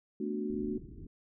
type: chord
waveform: sine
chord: B minor seventh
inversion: third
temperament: equal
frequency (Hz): 220 / 246.9 / 293.7 / 370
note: A3 / B3 / D4 / F#4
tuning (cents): 0 / 0 / 0 / 0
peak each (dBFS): -36 / -41 / -38 / -37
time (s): 0.2-0.78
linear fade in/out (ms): 5
type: low-pass noise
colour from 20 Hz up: pink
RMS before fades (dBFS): -47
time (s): 0.5-1.07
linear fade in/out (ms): 5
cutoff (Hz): 400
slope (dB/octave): 96
effects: none